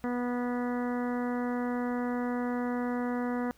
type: harmonic tone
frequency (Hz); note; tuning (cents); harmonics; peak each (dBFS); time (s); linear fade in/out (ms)
244.7; B3; -16; 1 / 2 / 3 / 4 / 5 / 6 / 7 / 8; -30 / -36 / -40 / -42 / -44 / -46 / -47 / -48; 0.04-3.51; 0
effects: added 60 Hz sine -63 dBFS peak until 3.57 s + pink hiss -63 dBFS RMS until 3.57 s